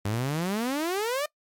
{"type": "exponential sweep", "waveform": "sawtooth", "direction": "up", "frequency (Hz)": [98, 615], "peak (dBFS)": -22, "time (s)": [0.05, 1.26], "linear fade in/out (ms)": 5, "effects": ["noise-tail reverb RT60 0.1 s tail -23 dB re dry", "MP3 96 kbps"]}